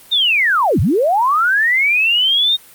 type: linear two-way sweep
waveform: sine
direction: down then up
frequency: 3729 to 73.42 to 3729 Hz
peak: -11 dBFS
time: 0.11-2.57 s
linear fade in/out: 20 ms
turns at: 0.8 s
effects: white hiss -43 dBFS RMS until 2.74 s + Opus 32 kbps